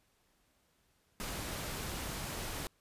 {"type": "noise", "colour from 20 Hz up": "pink", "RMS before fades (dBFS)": -40, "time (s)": [1.2, 2.67], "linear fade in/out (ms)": 0, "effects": ["pink hiss -73 dBFS RMS until 2.8 s", "resampled to 32000 Hz"]}